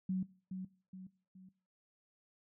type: tone with echo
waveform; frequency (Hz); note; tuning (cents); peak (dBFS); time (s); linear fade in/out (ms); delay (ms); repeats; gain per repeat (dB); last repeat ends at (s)
sine; 186.7; F#3; +16; -32; 0.09-0.23; 5; 420; 3; -7; 1.49
effects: noise-tail reverb RT60 0.4 s tail -20 dB re dry